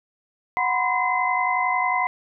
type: tone cluster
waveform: sine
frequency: 737 / 980 / 1031 / 2051 Hz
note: F#5 / B5 / C6 / C7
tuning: -7 / -14 / -26 / -35 cents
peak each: -25 dBFS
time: 0.57-2.07 s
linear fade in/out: 0 ms
effects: none

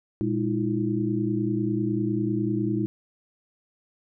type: tone cluster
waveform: sine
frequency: 118.3 / 204.2 / 314.1 / 344.1 Hz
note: A#2 / G#3 / D#4 / F4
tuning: +26 / -29 / +16 / -26 cents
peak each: -29 / -28 / -27 / -30 dBFS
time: 0.21-2.86 s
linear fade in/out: 0 ms
effects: none

